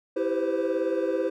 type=chord; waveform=triangle; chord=C major seventh; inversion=first; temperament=equal with one note detuned; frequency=329.6 / 392 / 505.1 / 523.3 Hz; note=E4 / G4 / B4 / C5; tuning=0 / 0 / +39 / 0 cents; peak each=-27 dBFS; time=0.16-1.3 s; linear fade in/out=10 ms; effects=tanh soft clip ceiling -14 dBFS